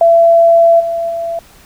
sine tone with level steps, 672 Hz, E5, 33 cents sharp, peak -4 / -14 / -16 dBFS, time 0.01-1.39 s, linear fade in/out 2 ms, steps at 0.79 / 1.09 s, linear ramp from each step 20 ms, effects pink hiss -43 dBFS RMS until 1.65 s

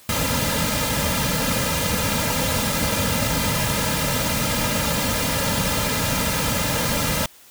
pink noise with comb filter, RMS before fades -22 dBFS, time 0.09-7.26 s, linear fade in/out 2 ms, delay 2.7 ms, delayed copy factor -0.95, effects white hiss -49 dBFS RMS until 7.5 s

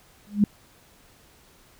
sine tone with exponential growth, 206 Hz, G#3, 14 cents flat, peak -11 dBFS, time 0.27-0.44 s, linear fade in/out 2 ms, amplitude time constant 35 ms, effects pink hiss -56 dBFS RMS until 1.79 s

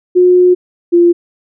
sine tone pair in turn, 361 / 345.8 Hz, F#4 / F4, -43 / -17 cents, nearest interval minor second, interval 74 cents, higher first, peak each -4 dBFS, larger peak neither, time 0.15-0.55 / 0.92-1.13 s, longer first, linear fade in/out 20 ms, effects none

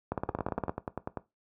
two click trains, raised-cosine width 1 ms, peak -19 / -16 dBFS, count 10 / 11, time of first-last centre 0.29-1.172 / 0.12-0.695 s, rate 10.2 / 17.4 Hz, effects noise-tail reverb RT60 0.2 s tail -17 dB re dry + high-pass 60 Hz 12 dB/octave

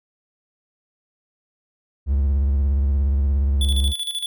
triangle tone with vibrato, 69.3 Hz, C#2, in tune, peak -14 dBFS, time 2.06-3.94 s, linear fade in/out 50 ms, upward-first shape sine, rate 17 Hz, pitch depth 91 cents each way
square tone with tremolo, 3449 Hz, A7, 35 cents flat, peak -23 dBFS, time 3.61-4.26 s, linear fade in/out 2 ms, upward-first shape square, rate 13 Hz, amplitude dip 65%
effects none

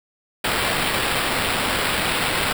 violet noise with sample-and-hold, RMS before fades -22 dBFS, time 0.44-2.53 s, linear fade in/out 5 ms, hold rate 6300 Hz, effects none

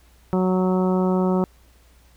harmonic tone, 185 Hz, F#3, in tune, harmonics 1 / 2 / 3 / 4 / 5 / 6 / 7, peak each -19 / -23 / -28 / -32 / -31 / -37 / -35 dBFS, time 0.33-1.44 s, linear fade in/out 0 ms, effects added 60 Hz sine -52 dBFS peak until 2.16 s + pink hiss -58 dBFS RMS until 2.16 s

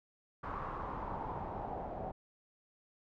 pink noise with low-pass filter sweep, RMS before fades -41 dBFS, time 0.43-2.12 s, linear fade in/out 10 ms, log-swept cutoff 1200 to 700 Hz, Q 4.1, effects none

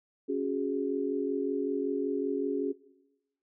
sine chord, C# suspended fourth, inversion none, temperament equal, 277.2 / 370 / 415.3 Hz, C#4 / F#4 / G#4, 0 / 0 / 0 cents, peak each -32 / -33 / -32 dBFS, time 0.28-2.73 s, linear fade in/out 20 ms, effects noise-tail reverb RT60 1.0 s tail -20 dB re dry

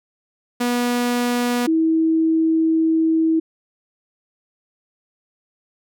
sawtooth / sine tone pair in turn, 243 / 322.5 Hz, B3 / E4, -28 / -38 cents, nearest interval perfect fourth, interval 490 cents, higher second, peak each -14 dBFS, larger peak neither, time 0.6-1.67 / 1.67-3.4 s, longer second, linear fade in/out 10 ms, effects none

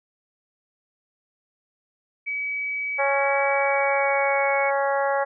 sine tone with pitch glide, 2279 to 2214 Hz, C#7 to C#7, +47 to -3 cents, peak -25 dBFS, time 2.26-4.71 s, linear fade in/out 20 ms, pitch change -50 cents, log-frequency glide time 3.48-4.56 s
harmonic tone, 277.2 Hz, C#4, in tune, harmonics 2 / 3 / 4 / 5 / 6 / 7, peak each -23 / -25 / -30 / -32 / -31 / -34 dBFS, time 2.98-5.25 s, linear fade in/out 20 ms
effects none

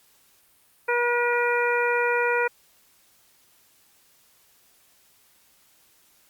harmonic tone, 480.9 Hz, B4, 46 cents flat, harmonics 1 / 2 / 3 / 4 / 5, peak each -24 / -27 / -26 / -30 / -29 dBFS, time 0.88-2.48 s, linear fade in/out 10 ms, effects white hiss -60 dBFS RMS until 6.29 s + Opus 48 kbps

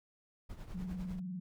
brown noise with tremolo, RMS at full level -43 dBFS, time 0.49-1.2 s, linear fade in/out 10 ms, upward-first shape triangle, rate 10 Hz, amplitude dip 75%
sine tone with vibrato, 182.2 Hz, F#3, 26 cents flat, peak -38 dBFS, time 0.74-1.4 s, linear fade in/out 10 ms, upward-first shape sine, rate 20 Hz, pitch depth 100 cents each way
effects none

